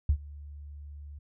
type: tone with ADSR envelope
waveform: sine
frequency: 72.7 Hz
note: D2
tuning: 17 cents flat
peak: -18 dBFS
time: 0.09-1.19 s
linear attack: 4 ms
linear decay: 74 ms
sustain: -23 dB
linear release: 9 ms
effects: none